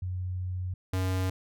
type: tone pair in turn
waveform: sine / square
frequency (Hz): 91.4 / 93.21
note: F#2 / F#2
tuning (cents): -21 / +13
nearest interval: unison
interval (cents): 34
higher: second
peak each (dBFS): -30 / -27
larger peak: second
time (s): 0.02-0.74 / 0.93-1.3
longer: first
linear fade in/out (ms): 5
effects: none